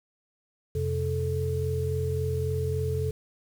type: tone cluster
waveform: sine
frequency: 88 / 131.6 / 435.2 Hz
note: F2 / C3 / A4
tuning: +14 / +10 / -19 cents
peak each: -29 / -30 / -30 dBFS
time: 0.75-3.11 s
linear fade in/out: 5 ms
effects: 8-bit